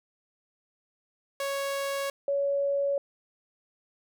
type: tone pair in turn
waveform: sawtooth / sine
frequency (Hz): 554.4 / 561.2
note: C#5 / C#5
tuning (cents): 0 / +21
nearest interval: unison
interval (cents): 21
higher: second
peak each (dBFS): -25 / -24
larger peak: second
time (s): 1.4-2.1 / 2.28-2.98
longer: neither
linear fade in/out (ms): 2
effects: none

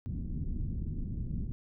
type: low-pass noise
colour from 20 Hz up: pink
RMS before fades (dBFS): -35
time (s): 0.06-1.52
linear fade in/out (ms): 0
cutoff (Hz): 230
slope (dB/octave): 24
effects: none

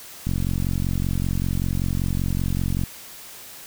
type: click train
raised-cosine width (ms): 5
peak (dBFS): -12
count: 117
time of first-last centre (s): 0.27-2.836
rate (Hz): 45.2
effects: white hiss -41 dBFS RMS until 3.66 s

